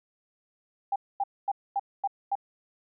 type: tone bursts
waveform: sine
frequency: 797 Hz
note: G5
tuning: 28 cents sharp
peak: -24 dBFS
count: 6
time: 0.92-2.354 s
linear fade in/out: 5 ms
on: 39 ms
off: 240 ms
effects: none